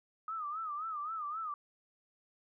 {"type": "tone with vibrato", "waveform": "sine", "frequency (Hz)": 1244.5, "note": "D#6", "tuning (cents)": 0, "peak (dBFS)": -36, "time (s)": [0.28, 1.54], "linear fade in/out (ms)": 2, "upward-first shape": "sine", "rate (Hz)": 3.8, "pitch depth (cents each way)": 120, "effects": []}